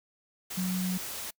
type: tone in noise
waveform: sine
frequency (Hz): 183.7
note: F#3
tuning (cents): -12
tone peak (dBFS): -28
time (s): 0.57-0.98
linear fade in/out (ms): 10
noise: white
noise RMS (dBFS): -38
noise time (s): 0.5-1.31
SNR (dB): +7
effects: noise-tail reverb RT60 0.1 s tail -26 dB re dry